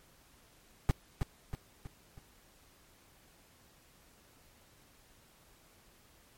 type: noise with echo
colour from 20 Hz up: brown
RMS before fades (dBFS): -24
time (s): 0.89-0.91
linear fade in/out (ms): 0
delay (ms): 320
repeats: 4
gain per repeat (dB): -6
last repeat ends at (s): 2.19
effects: pink hiss -63 dBFS RMS until 6.37 s + MP3 64 kbps